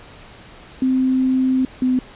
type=tone pair in turn; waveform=sine; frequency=259.7 / 254.9 Hz; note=C4 / C4; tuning=-13 / -45 cents; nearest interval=unison; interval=32 cents; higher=first; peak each=-14 dBFS; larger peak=neither; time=0.82-1.65 / 1.82-1.99 s; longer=first; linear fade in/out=2 ms; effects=pink hiss -42 dBFS RMS until 2.15 s + resampled to 8000 Hz